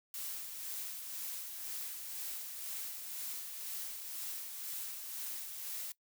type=noise with tremolo; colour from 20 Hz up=blue; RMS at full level=-41 dBFS; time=0.14-5.92 s; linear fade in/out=2 ms; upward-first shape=sine; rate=2 Hz; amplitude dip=40%; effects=noise-tail reverb RT60 0.1 s tail -20 dB re dry